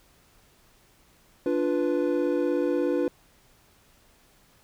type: chord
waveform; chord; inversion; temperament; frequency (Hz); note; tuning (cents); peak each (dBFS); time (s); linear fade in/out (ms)
triangle; B diminished; first; equal with one note detuned; 292.5 / 349.2 / 493.9; D4 / F4 / B4; -7 / 0 / 0; -25; 1.46-3.08; 2
effects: pink hiss -60 dBFS RMS until 4.63 s